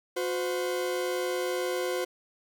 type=tone pair together; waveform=40% pulse; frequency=362 / 511.9 Hz; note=F#4 / C5; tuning=-38 / -38 cents; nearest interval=tritone; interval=600 cents; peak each=-30 / -30 dBFS; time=0.16-2.05 s; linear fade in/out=10 ms; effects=none